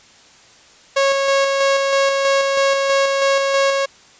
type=tone with tremolo; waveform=sawtooth; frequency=549 Hz; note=C#5; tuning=17 cents flat; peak=-9 dBFS; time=0.96-3.86 s; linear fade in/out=10 ms; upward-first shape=square; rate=3.1 Hz; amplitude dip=30%; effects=white hiss -47 dBFS RMS until 4.19 s + resampled to 16000 Hz